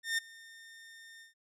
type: tone with ADSR envelope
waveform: sawtooth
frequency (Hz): 1818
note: A#6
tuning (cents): -44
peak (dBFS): -24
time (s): 0.03-1.34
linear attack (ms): 150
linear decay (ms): 11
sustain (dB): -23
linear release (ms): 130
effects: low-pass 11000 Hz 12 dB/octave